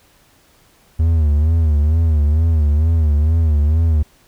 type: tone with vibrato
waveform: triangle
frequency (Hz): 77.78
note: D#2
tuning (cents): 0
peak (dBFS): -9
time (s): 0.99-4.03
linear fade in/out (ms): 10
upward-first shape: sine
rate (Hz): 2.2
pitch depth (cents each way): 110
effects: pink hiss -53 dBFS RMS until 4.27 s